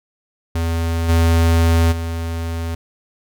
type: tone with level steps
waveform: square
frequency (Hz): 83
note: E2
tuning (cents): +12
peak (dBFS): -18 / -12 / -22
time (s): 0.55-2.75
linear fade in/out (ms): 5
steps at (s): 1.08 / 1.91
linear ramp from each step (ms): 20
effects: none